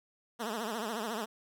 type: tone with vibrato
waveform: 10% pulse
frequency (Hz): 222.3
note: A3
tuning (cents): +18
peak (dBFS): -26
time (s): 0.39-1.26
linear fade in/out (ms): 20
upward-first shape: triangle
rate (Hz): 14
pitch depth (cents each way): 160
effects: none